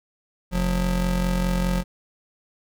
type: tone pair together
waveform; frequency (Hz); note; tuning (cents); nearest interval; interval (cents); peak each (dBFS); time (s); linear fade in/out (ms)
square; 44.9 / 179.6; F1 / F3; +49 / +49; 2 octaves; 2400; -24; 0.51-1.84; 50
effects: none